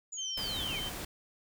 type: linear sweep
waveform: sine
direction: down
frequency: 7040 to 2093 Hz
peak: -38 dBFS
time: 0.12-0.8 s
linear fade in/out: 10 ms
type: tone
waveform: sine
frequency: 3100 Hz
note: G7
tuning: 20 cents flat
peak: -36 dBFS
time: 0.17-0.9 s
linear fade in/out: 20 ms
type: noise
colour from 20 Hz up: pink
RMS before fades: -40 dBFS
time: 0.37-1.05 s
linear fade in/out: 5 ms
effects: none